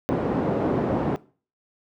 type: band-pass noise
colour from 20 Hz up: pink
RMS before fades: -24 dBFS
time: 0.09-1.16 s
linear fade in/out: 0 ms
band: 170 to 630 Hz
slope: 12 dB/octave
effects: noise-tail reverb RT60 0.4 s tail -20 dB re dry